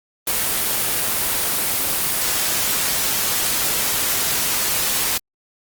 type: noise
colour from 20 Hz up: white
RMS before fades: -20 dBFS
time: 0.27-5.18 s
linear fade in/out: 5 ms
effects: Opus 24 kbps